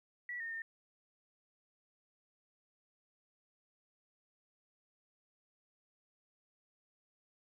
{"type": "tone with pitch steps", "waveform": "sine", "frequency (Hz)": [1945, 1834, 1816], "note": ["B6", "A#6", "A#6"], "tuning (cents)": [-27, -29, -46], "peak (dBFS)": -39, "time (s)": [0.29, 0.62], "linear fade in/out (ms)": 2, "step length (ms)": 110, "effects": ["13-bit"]}